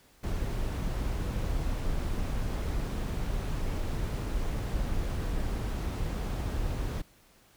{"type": "noise", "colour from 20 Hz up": "brown", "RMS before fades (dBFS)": -31, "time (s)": [0.23, 7.02], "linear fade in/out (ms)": 10, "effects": ["pink hiss -61 dBFS RMS until 7.56 s"]}